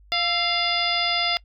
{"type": "harmonic tone with a mistuned harmonic", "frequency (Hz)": 698.5, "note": "F5", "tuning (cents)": 0, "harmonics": [1, 2, 3, 4, 5, 6, 7], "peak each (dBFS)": [-28, -31, -27, -29, -26, -34, -27], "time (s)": [0.12, 1.37], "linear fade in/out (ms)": 0, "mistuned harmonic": 2, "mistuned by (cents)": -64, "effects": ["noise-tail reverb RT60 0.1 s tail -23 dB re dry", "added 50 Hz sine -49 dBFS peak until 1.44 s"]}